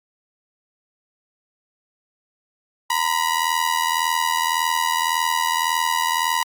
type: ring-modulated tone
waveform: sawtooth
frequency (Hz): 969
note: B5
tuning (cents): -33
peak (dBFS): -12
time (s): 2.9-6.43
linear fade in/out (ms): 2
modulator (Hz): 40.9
effects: Opus 48 kbps